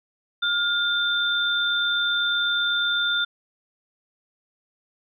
sine tone pair together, 1415 / 3566 Hz, F6 / A7, +22 / +22 cents, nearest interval octave + major third, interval 1600 cents, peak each -23 dBFS, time 0.42-3.25 s, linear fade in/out 10 ms, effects none

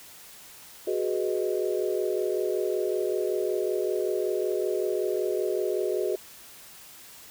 sine chord, G# minor seventh, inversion third, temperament equal, 370 / 415.3 / 493.9 / 622.3 Hz, F#4 / G#4 / B4 / D#5, 0 / 0 / 0 / 0 cents, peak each -28 / -29 / -33 / -33 dBFS, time 0.87-6.16 s, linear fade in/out 5 ms, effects white hiss -48 dBFS RMS until 7.3 s

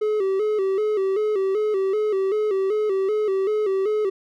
triangle tone with vibrato, 405.2 Hz, G#4, 43 cents flat, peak -17 dBFS, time 0.01-4.1 s, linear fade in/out 10 ms, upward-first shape square, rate 2.6 Hz, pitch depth 89 cents each way, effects none

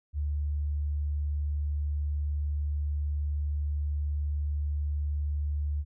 sine tone, 73.42 Hz, D2, in tune, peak -27 dBFS, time 0.13-5.85 s, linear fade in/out 50 ms, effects none

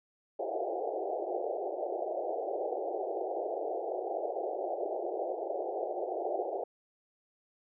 white band-pass noise, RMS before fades -35 dBFS, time 0.39-6.64 s, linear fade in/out 5 ms, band 340 to 780 Hz, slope 96 dB/octave, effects none

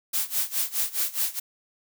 blue noise with tremolo, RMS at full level -24 dBFS, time 0.13-1.4 s, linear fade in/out 10 ms, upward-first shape sine, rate 4.8 Hz, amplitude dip 90%, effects none

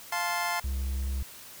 25% pulse chord, F major, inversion none, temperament just, 698.5 / 873.1 / 1047.7 Hz, F5 / A5 / C6, 0 / -14 / +2 cents, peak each -29 dBFS, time 0.12-0.6 s, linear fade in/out 5 ms
triangle tone, 66.4 Hz, C2, 26 cents sharp, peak -26 dBFS, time 0.64-1.23 s, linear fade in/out 5 ms
effects white hiss -47 dBFS RMS until 1.6 s

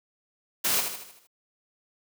white noise with echo, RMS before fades -25 dBFS, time 0.64-0.81 s, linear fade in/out 10 ms, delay 77 ms, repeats 6, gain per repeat -6 dB, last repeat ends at 1.272 s, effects high-pass 100 Hz 12 dB/octave

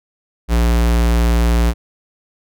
square tone, 58.27 Hz, A#1, in tune, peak -12 dBFS, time 0.48-1.74 s, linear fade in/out 50 ms, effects none

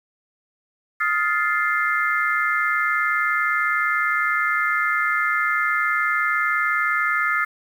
sine chord, F dominant seventh, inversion third, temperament just, 1257.2 / 1396.9 / 1746.1 / 2095 Hz, Eb6 / F6 / A6 / C7, +18 / 0 / -14 / +2 cents, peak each -24 dBFS, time 1-7.45 s, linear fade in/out 10 ms, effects 8-bit

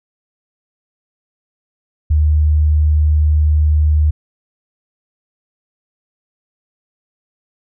sine tone, 76 Hz, D#2, 40 cents flat, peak -9 dBFS, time 2.1-4.11 s, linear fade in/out 10 ms, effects none

